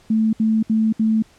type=tone bursts; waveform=sine; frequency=220 Hz; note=A3; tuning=in tune; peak=-14 dBFS; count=4; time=0.1-1.224 s; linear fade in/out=5 ms; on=230 ms; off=68 ms; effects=pink hiss -53 dBFS RMS until 1.38 s + low-pass 9000 Hz 12 dB/octave